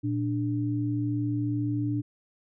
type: tone pair together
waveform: sine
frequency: 116.8 / 294.3 Hz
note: A#2 / D4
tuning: +4 / +4 cents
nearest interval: octave + major third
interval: 1600 cents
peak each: -28 dBFS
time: 0.03-2.02 s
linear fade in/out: 20 ms
effects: none